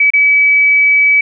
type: tone with dropouts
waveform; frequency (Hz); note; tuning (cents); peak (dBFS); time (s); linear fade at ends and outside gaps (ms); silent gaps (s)
sine; 2287; D7; -47; -6; 0-1.21; 5; 0.104-0.135
effects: none